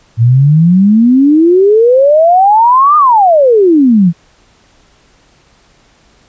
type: exponential two-way sweep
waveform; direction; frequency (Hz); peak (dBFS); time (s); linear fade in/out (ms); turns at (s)
sine; up then down; 111.5 to 1233 to 161.1; -3; 0.17-4.13; 50; 2.97
effects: pink hiss -48 dBFS RMS until 6.28 s + resampled to 16000 Hz